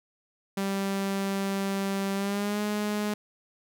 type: tone with pitch glide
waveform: sawtooth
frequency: 196 to 208.9 Hz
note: G3 to G#3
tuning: 0 to +10 cents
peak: -23 dBFS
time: 0.57-3.14 s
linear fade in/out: 5 ms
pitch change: +110 cents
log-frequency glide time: 2.14-2.61 s
effects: none